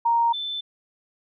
sine tone pair in turn, 932.3 / 3527 Hz, A#5 / A7, 0 / +3 cents, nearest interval octave + major seventh, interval 2303 cents, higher second, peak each -17 / -27 dBFS, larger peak first, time 0.05-0.33 / 0.33-0.61 s, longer neither, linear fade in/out 10 ms, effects none

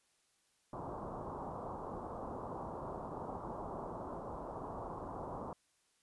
white low-pass noise, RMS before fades -44 dBFS, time 0.73-5.53 s, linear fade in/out 2 ms, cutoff 1100 Hz, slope 48 dB/octave, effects white hiss -75 dBFS RMS until 6.02 s + resampled to 24000 Hz

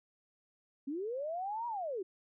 sine linear two-way sweep, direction up then down, 260 to 969 to 347.5 Hz, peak -35 dBFS, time 0.87-2.03 s, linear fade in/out 10 ms, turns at 1.67 s, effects none

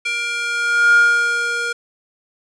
square tone with high-pass filter sweep, 472.6 Hz, A#4, 24 cents sharp, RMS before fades -17 dBFS, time 0.05-1.73 s, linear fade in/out 10 ms, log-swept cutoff 2100 to 1000 Hz, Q 8.6, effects resampled to 22050 Hz + 8-bit

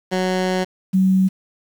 15% pulse / sine tone pair in turn, 185 / 189 Hz, F#3 / F#3, 0 / +37 cents, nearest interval unison, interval 37 cents, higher second, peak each -12 dBFS, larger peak neither, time 0.11-0.65 / 0.93-1.29 s, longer first, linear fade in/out 20 ms, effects low-pass 7000 Hz 12 dB/octave + 7-bit

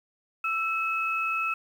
sine tone pair together, 1328 / 2580 Hz, E6 / E7, +12 / -38 cents, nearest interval major seventh, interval 1150 cents, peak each -28 dBFS, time 0.44-1.54 s, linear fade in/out 5 ms, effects 9-bit

